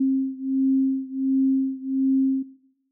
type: beating tone pair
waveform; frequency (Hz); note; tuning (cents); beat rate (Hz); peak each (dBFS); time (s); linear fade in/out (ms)
sine; 266.2 / 267.6; C4 / C4; +30 / +39; 1.4; -22 / -24; 0-2.43; 10
effects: noise-tail reverb RT60 0.8 s tail -17 dB re dry